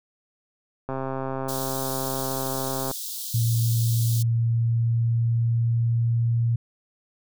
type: click train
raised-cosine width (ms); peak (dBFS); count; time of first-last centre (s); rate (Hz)
1; -16; 270; 0.89-2.913; 133
type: high-pass noise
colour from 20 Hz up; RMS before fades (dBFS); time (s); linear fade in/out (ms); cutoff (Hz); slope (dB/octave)
white; -33; 1.48-4.23; 10; 3400; 48
type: tone with pitch glide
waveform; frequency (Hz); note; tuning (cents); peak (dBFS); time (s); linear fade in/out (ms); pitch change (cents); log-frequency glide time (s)
sine; 115.8 to 116.81; A#2 to A#2; -11 to +4; -19; 3.34-6.56; 5; +15; 4.5-6.34
effects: none